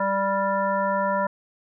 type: harmonic tone with a mistuned harmonic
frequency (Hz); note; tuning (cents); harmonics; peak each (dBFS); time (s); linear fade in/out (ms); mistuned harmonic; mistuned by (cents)
196; G3; 0; 1 / 3 / 5 / 7 / 9; -30 / -25 / -24 / -31 / -34; 0-1.27; 5; 7; +18
effects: none